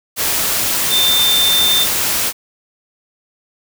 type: tone in noise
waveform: sine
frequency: 3582 Hz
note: A7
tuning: 30 cents sharp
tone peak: -12 dBFS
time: 0.89-1.87 s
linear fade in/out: 50 ms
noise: white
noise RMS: -17 dBFS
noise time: 0.16-2.33 s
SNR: +2 dB
effects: none